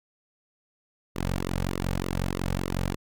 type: tone with flanger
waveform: sawtooth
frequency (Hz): 45.44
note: F#1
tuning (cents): -31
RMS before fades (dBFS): -29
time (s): 1.15-2.96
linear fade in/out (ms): 20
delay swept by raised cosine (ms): 1.2 to 3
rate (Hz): 3.3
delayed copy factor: -1
effects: none